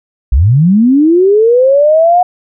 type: linear sweep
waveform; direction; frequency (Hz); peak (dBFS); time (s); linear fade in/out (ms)
sine; up; 52 to 729; -4; 0.32-2.23; 5
effects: none